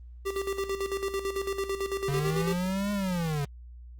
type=tone with tremolo; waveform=square; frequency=392 Hz; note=G4; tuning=in tune; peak=-28 dBFS; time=0.25-2.54 s; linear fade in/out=20 ms; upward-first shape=square; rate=9 Hz; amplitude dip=65%
type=linear two-way sweep; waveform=square; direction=up then down; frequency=138.3 to 206.4 to 138.3 Hz; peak=-28 dBFS; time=2.08-3.45 s; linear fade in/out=5 ms; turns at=2.92 s
effects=added 60 Hz sine -43 dBFS peak until 3.99 s + Opus 24 kbps